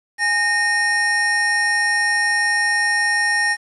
square tone pair together, 830.6 / 1842.7 Hz, G#5 / A#6, 0 / -21 cents, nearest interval octave + major second, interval 1379 cents, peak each -26 / -17 dBFS, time 0.18-3.57 s, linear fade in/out 50 ms, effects resampled to 24000 Hz + 8-bit

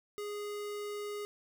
square tone, 413.7 Hz, G#4, 7 cents flat, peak -38 dBFS, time 0.18-1.25 s, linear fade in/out 0 ms, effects none

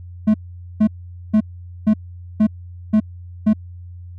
triangle tone bursts, 215 Hz, A3, 40 cents flat, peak -8 dBFS, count 7, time 0.27-3.534 s, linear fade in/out 10 ms, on 72 ms, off 460 ms, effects added 88 Hz sine -33 dBFS peak until 4.18 s

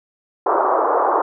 white band-pass noise, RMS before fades -17 dBFS, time 0.46-1.22 s, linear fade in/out 5 ms, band 350 to 1200 Hz, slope 48 dB/octave, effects none

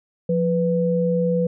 sine tone pair together, 175.1 / 495.3 Hz, F3 / B4, +5 / +5 cents, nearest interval octave + tritone, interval 1800 cents, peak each -20 dBFS, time 0.29-1.47 s, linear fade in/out 5 ms, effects none

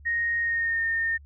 sine tone with pitch glide, 1864.7 to 1825.3 Hz, A#6 to A#6, 0 to -37 cents, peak -23 dBFS, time 0.05-1.18 s, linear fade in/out 20 ms, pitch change -37 cents, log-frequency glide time 0.4-0.83 s, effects added 71 Hz sine -46 dBFS peak until 1.25 s

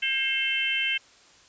harmonic tone with a mistuned harmonic, 534 Hz, C5, 35 cents sharp, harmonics 3 / 4 / 5 / 6, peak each -33 / -29 / -28 / -28 dBFS, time 0.02-0.98 s, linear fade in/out 10 ms, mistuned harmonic 6, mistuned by -56 cents, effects white hiss -55 dBFS RMS until 1.48 s + resampled to 16000 Hz

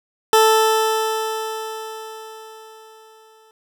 20% pulse tone with exponential decay, 440 Hz, A4, in tune, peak -5 dBFS, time 0.33-3.51 s, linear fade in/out 1 ms, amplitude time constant 690 ms, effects none

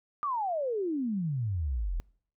sine exponential sweep, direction down, 1218 to 38.34 Hz, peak -28 dBFS, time 0.23-2 s, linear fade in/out 0 ms, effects noise-tail reverb RT60 0.6 s tail -26 dB re dry

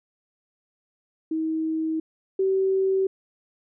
sine tone pair in turn, 318.6 / 383.3 Hz, D#4 / G4, +41 / -39 cents, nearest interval minor third, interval 320 cents, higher second, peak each -23 / -19 dBFS, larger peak second, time 1.31-2 / 2.39-3.07 s, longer first, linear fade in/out 5 ms, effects none

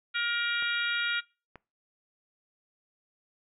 harmonic tone, 472.5 Hz, A#4, 23 cents sharp, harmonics 3 / 4 / 5 / 6 / 7 / 8, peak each -30 / -37 / -34 / -39 / -36 / -38 dBFS, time 0.14-1.21 s, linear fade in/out 20 ms
clicks, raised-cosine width 0.5 ms, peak -30 dBFS, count 2, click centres 0.625 / 1.557 s
effects noise-tail reverb RT60 0.3 s tail -23 dB re dry

